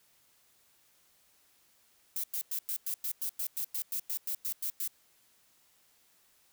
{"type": "noise bursts", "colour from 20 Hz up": "violet", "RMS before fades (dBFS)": -34, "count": 16, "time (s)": [2.16, 4.877], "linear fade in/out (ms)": 2, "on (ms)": 77, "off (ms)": 99, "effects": ["white hiss -67 dBFS RMS until 6.52 s"]}